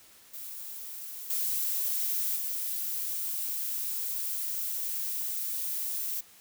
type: noise with level steps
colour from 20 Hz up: violet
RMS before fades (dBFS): -41 / -30 / -33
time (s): 0.33-6.21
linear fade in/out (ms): 10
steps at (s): 1.3 / 2.36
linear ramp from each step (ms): 2
effects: white hiss -56 dBFS RMS until 6.4 s